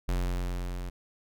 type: tone with level ramp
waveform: square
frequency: 44.65 Hz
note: F1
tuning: 39 cents sharp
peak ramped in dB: -26 to -35 dBFS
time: 0.08-0.9 s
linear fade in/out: 10 ms
effects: none